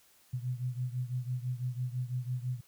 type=beating tone pair; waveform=sine; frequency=123.47 / 129.47 Hz; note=B2 / C3; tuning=0 / -18 cents; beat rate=6 Hz; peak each=-34 / -37 dBFS; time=0.33-2.61 s; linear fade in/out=10 ms; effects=white hiss -64 dBFS RMS until 2.67 s